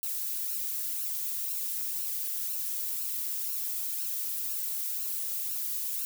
violet noise with flanger, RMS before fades -33 dBFS, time 0.03-6.05 s, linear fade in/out 0 ms, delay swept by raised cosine 0.71 to 2.41 ms, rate 2 Hz, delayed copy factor +0.75, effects none

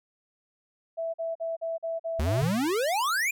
sine tone bursts, 659.3 Hz, E5, in tune, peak -28 dBFS, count 7, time 0.97-2.424 s, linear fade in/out 20 ms, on 170 ms, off 44 ms
square exponential sweep, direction up, 69 to 2489 Hz, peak -25 dBFS, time 2.19-3.31 s, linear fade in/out 5 ms
sine tone with exponential decay, 120 Hz, B2, 49 cents flat, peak -23 dBFS, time 2.42-2.75 s, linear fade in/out 0 ms, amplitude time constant 71 ms
effects none

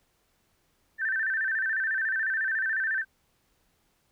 sine tone with vibrato, 1662 Hz, G#6, 1 cent sharp, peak -25 dBFS, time 0.98-3.05 s, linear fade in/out 50 ms, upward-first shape square, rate 14 Hz, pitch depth 120 cents each way, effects pink hiss -70 dBFS RMS until 4.11 s

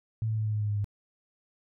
sine tone with pitch steps, 111 / 109.73 / 108.46 / 107.22 / 105.99 / 104.77 / 103.57 / 102.38 Hz, A2 / A2 / A2 / A2 / G#2 / G#2 / G#2 / G#2, +16 / -4 / -24 / -44 / +36 / +16 / -4 / -24 cents, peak -26 dBFS, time 0.22-0.844 s, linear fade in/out 0 ms, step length 78 ms, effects none

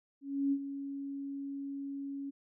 sine tone with ADSR envelope, 277.9 Hz, C#4, 4 cents sharp, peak -26 dBFS, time 0.21-2.31 s, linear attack 310 ms, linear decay 62 ms, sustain -11 dB, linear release 19 ms, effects none

